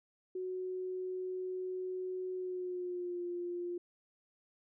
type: tone with pitch glide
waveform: sine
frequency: 369.6 to 351.1 Hz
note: F#4 to F4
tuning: -2 to +9 cents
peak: -36 dBFS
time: 0.35-3.78 s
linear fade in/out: 5 ms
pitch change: -89 cents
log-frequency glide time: 2.34-3.23 s
effects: none